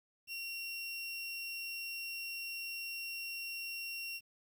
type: tone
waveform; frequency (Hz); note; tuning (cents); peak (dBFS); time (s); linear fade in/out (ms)
30% pulse; 2741; F7; -33; -37; 0.27-4.21; 50
effects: 11-bit